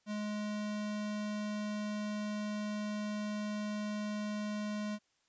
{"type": "tone", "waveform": "square", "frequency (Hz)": 209.8, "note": "G#3", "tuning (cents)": 18, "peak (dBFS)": -36, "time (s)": [0.06, 4.99], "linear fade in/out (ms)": 50, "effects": ["white hiss -75 dBFS RMS until 5.28 s", "resampled to 16000 Hz"]}